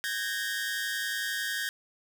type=tone cluster; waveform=sawtooth; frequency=1538 / 1649 / 1842 Hz; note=G6 / G#6 / A#6; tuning=-33 / -13 / -21 cents; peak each=-33 / -30 / -31 dBFS; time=0.04-1.69 s; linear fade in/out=0 ms; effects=none